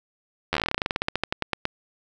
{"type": "slowing click train", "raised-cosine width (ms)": 0.3, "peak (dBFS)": -7, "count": 25, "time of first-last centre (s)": [0.53, 1.654], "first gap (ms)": 11, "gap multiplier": 1.11, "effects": []}